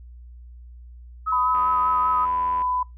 sine tone with vibrato, 1268 Hz, D#6, 32 cents sharp, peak -21 dBFS, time 1.26-2.26 s, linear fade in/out 20 ms, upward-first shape sine, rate 5.1 Hz, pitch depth 24 cents each way
sine tone, 1000 Hz, B5, 21 cents sharp, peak -21 dBFS, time 1.32-2.83 s, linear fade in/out 5 ms
click train, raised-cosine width 0.5 ms, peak -25 dBFS, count 92, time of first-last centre 1.55-2.619 s, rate 85.1 Hz
effects noise-tail reverb RT60 0.2 s tail -24 dB re dry + added 60 Hz sine -40 dBFS peak until 2.97 s

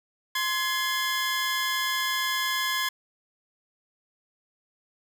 20% pulse tone pair together, 1046.5 / 1691.2 Hz, C6 / G#6, 0 / +31 cents, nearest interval minor sixth, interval 831 cents, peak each -23 dBFS, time 0.35-2.89 s, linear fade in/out 5 ms, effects none

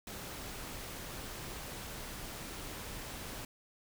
pink noise, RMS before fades -44 dBFS, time 0.07-3.45 s, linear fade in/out 2 ms, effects none

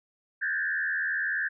sine tone with frequency modulation, 1661.2 Hz, G#6, in tune, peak -26 dBFS, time 0.41-1.49 s, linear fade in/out 20 ms, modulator 81.6 Hz, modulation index 1.6, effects none

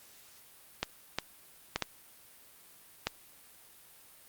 clicks, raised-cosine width 0.2 ms, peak -12 dBFS, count 5, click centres 0.83 / 1.186 / 1.76 / 1.823 / 3.07 s, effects white hiss -57 dBFS RMS until 4.28 s + Opus 48 kbps

